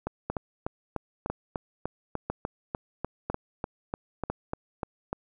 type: two click trains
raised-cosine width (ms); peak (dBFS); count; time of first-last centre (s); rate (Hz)
1; -15 / -16; 5 / 18; 0.3-4.3 / 0.07-5.13; 1 / 3.36
effects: none